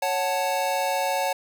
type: chord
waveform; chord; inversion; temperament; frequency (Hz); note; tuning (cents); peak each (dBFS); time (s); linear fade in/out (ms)
square; F# minor; second; equal; 554.4 / 740 / 880; C#5 / F#5 / A5; 0 / 0 / 0; -28 / -28 / -28; 0.02-1.33; 5
effects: none